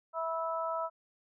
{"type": "harmonic tone", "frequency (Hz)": 327.1, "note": "E4", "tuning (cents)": -13, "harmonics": [2, 3, 4], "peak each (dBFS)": [-35, -37, -36], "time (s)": [0.13, 0.9], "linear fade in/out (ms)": 50, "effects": []}